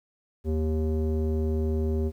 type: tone with low-pass filter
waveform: square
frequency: 78.3 Hz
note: D#2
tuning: 11 cents sharp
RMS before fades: -26 dBFS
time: 0.44-2.12 s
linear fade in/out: 50 ms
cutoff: 400 Hz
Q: 2.5
effects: 10-bit